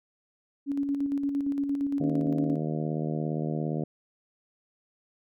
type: tone with tremolo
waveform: sine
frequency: 280.9 Hz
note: C#4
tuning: 23 cents sharp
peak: -24 dBFS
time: 0.66-2.58 s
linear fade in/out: 50 ms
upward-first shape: square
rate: 8.7 Hz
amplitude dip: 40%
type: harmonic tone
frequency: 77.4 Hz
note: D#2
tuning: 9 cents flat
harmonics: 2 / 3 / 4 / 5 / 6 / 7 / 8 / 9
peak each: -30 / -34 / -36 / -38 / -40 / -41 / -42 / -43 dBFS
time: 2-3.84 s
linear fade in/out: 5 ms
effects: none